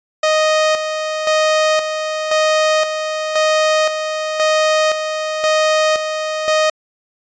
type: tone with tremolo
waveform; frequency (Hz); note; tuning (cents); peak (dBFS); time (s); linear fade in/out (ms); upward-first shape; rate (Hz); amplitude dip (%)
sawtooth; 622; D#5; -1; -8; 0.23-6.7; 5; square; 0.96; 55
effects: resampled to 16000 Hz